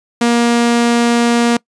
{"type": "tone", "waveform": "sawtooth", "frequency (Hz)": 236.4, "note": "A#3", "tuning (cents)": 24, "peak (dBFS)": -6, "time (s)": [0.21, 1.57], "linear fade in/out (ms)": 5, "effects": ["noise-tail reverb RT60 0.1 s tail -24 dB re dry", "resampled to 22050 Hz"]}